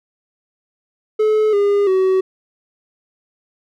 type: tone with pitch steps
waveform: triangle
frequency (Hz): 430.4 / 405.5 / 377.4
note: A4 / G#4 / F#4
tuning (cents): -38 / -41 / +34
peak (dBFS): -10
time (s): 1.19-2.21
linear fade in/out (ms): 10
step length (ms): 340
effects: none